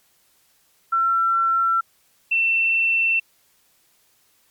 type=tone pair in turn; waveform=sine; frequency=1351 / 2689 Hz; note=E6 / E7; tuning=+42 / +34 cents; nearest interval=octave; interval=1192 cents; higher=second; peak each=-16 dBFS; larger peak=neither; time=0.92-1.81 / 2.31-3.2 s; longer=neither; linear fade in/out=10 ms; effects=white hiss -61 dBFS RMS until 4.5 s + MP3 96 kbps